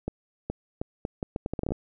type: accelerating click train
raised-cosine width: 2 ms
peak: -16 dBFS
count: 14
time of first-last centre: 0.08-1.72 s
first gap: 420 ms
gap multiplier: 0.75
effects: none

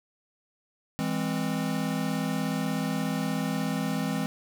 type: chord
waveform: square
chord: E augmented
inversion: none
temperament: equal with one note detuned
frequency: 164.81 / 204.9 / 261.6 Hz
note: E3 / G#3 / B#3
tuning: 0 / -23 / 0 cents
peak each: -32 dBFS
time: 0.99-4.26 s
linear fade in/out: 0 ms
effects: none

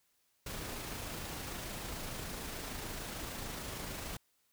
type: noise with amplitude modulation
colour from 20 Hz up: pink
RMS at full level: -41 dBFS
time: 0.46-4.17 s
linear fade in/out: 5 ms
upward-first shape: sine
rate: 26.7 Hz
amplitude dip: 25%
effects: white hiss -75 dBFS RMS until 4.52 s

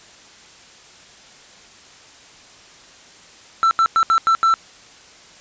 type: tone bursts at uneven times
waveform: triangle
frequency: 1336 Hz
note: E6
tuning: 23 cents sharp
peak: -10 dBFS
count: 6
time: 3.63-3.71 / 3.79-3.86 / 3.96-4.03 / 4.1-4.18 / 4.27-4.35 / 4.43-4.54 s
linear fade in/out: 0 ms
effects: white hiss -45 dBFS RMS until 5.4 s + resampled to 16000 Hz

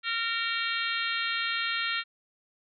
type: harmonic tone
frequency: 460.2 Hz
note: A#4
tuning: 22 cents flat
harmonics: 3 / 4 / 5 / 6 / 7 / 8 / 9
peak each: -33 / -34 / -35 / -36 / -36 / -37 / -38 dBFS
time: 0.03-2.04 s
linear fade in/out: 50 ms
effects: none

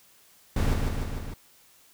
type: noise with echo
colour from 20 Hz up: brown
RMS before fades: -24 dBFS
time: 0.56-0.74 s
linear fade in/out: 5 ms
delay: 150 ms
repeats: 4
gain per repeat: -3 dB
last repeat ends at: 1.34 s
effects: white hiss -58 dBFS RMS until 1.93 s

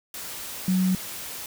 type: tone in noise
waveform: sine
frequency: 185.8 Hz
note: F#3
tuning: 7 cents sharp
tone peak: -19 dBFS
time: 0.68-0.95 s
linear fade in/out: 2 ms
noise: white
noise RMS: -36 dBFS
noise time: 0.14-1.46 s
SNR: +14 dB
effects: none

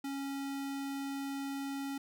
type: tone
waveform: square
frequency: 276.1 Hz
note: C#4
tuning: 7 cents flat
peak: -37 dBFS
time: 0.04-1.98 s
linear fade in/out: 5 ms
effects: none

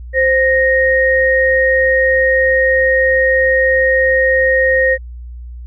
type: tone pair together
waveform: sine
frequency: 523.3 / 1863.1 Hz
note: C5 / A#6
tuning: 0 / -1 cents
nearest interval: octave + minor seventh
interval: 2199 cents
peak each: -12 dBFS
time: 0.13-4.98 s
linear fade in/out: 50 ms
effects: added 60 Hz sine -27 dBFS peak until 5.66 s

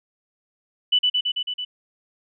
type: tone with echo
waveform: sine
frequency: 2978 Hz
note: F#7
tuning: 11 cents sharp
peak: -14 dBFS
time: 0.92-0.99 s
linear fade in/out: 10 ms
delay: 110 ms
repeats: 6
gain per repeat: -2 dB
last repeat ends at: 1.65 s
effects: none

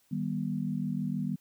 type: chord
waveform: sine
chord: Eb augmented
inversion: none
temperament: equal with one note detuned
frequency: 155.56 / 196 / 242.4 Hz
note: Eb3 / G3 / B3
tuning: 0 / 0 / -32 cents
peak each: -34 / -33 / -34 dBFS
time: 0.11-1.36 s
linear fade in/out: 10 ms
effects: white hiss -68 dBFS RMS until 1.4 s + high-pass 60 Hz 12 dB/octave

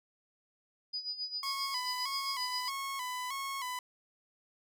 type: tone with tremolo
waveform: sine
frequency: 4948 Hz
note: D#8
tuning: 10 cents flat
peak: -33 dBFS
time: 0.93-2.7 s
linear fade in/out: 10 ms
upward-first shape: sine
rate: 7.5 Hz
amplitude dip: 75%
type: tone with vibrato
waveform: sawtooth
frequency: 1046 Hz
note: C6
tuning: 1 cent flat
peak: -32 dBFS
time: 1.43-3.79 s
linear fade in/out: 2 ms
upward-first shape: square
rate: 1.6 Hz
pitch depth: 78 cents each way
effects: none

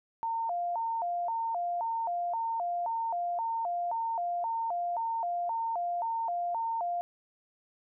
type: tone with vibrato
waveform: sine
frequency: 798 Hz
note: G5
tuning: 31 cents sharp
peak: -29 dBFS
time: 0.23-7.01 s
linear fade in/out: 0 ms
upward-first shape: square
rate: 1.9 Hz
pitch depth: 230 cents each way
effects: none

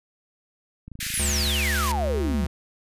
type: click train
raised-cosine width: 5 ms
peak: -27 dBFS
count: 17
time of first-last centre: 0.88-1.475 s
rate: 26.9 Hz
type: high-pass noise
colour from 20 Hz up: pink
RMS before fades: -30 dBFS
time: 1-1.92 s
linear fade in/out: 5 ms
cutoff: 1600 Hz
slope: 48 dB/octave
type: exponential sweep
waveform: sine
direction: down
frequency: 11360 to 170.2 Hz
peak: -25 dBFS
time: 1.14-2.45 s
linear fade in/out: 0 ms
type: tone with pitch glide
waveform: square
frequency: 71.9 to 72.48 Hz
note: D2 to D2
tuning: -36 to -22 cents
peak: -25 dBFS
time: 1.19-2.47 s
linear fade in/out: 5 ms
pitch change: +14 cents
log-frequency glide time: 1.44-1.98 s
effects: resampled to 32000 Hz

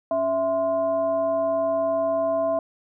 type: tone with frequency modulation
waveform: sine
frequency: 659.3 Hz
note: E5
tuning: in tune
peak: -20 dBFS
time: 0.11-2.59 s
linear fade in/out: 2 ms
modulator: 382 Hz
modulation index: 0.52
effects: none

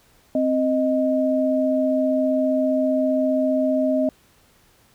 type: tone pair together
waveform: sine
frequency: 261.9 / 623 Hz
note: C4 / D#5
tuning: +2 / +2 cents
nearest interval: octave + minor third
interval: 1500 cents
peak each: -20 dBFS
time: 0.35-4.09 s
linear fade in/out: 2 ms
effects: pink hiss -57 dBFS RMS until 4.94 s

